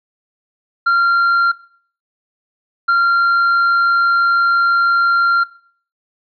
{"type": "tone pair in turn", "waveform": "triangle", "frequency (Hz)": [1383, 1383], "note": ["F6", "F6"], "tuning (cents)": [-17, -17], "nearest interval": "unison", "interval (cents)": 0, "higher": "neither", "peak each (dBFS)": -8, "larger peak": "neither", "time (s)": [[0.86, 1.52], [2.88, 5.44]], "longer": "second", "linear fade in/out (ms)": 10, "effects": ["noise-tail reverb RT60 0.5 s tail -20 dB re dry", "resampled to 11025 Hz"]}